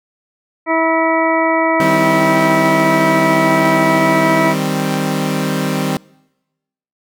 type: harmonic tone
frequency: 325 Hz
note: E4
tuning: 24 cents flat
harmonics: 1 / 2 / 3 / 4 / 6 / 7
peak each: -17 / -17 / -18 / -22 / -20 / -24 dBFS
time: 0.66-4.55 s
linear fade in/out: 50 ms
type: chord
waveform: sawtooth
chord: C minor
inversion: first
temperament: equal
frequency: 155.56 / 196 / 261.6 Hz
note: Eb3 / G3 / C4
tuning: 0 / 0 / 0 cents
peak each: -16 dBFS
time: 1.8-5.97 s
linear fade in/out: 2 ms
effects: noise-tail reverb RT60 1.0 s tail -25 dB re dry